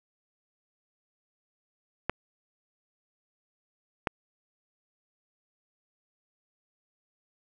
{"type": "clicks", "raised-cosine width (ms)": 0.5, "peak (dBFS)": -11, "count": 2, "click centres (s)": [2.096, 4.072], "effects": []}